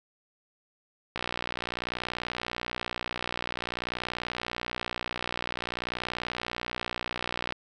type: click train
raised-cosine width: 0.3 ms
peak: -15 dBFS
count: 386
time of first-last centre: 1.16-7.524 s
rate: 60.5 Hz
effects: none